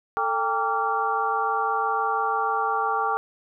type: tone cluster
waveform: sine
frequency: 444.9 / 798 / 904 / 1156 / 1383 Hz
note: A4 / G5 / A5 / D6 / F6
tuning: +19 / +31 / +47 / -28 / -17 cents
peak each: -31 / -26 / -31 / -26 / -29 dBFS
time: 0.17-3.17 s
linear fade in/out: 0 ms
effects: none